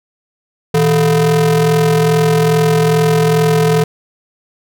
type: ring-modulated tone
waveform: square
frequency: 139.4 Hz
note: C#3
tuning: 10 cents sharp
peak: -7 dBFS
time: 0.74-3.84 s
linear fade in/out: 5 ms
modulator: 300 Hz
effects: none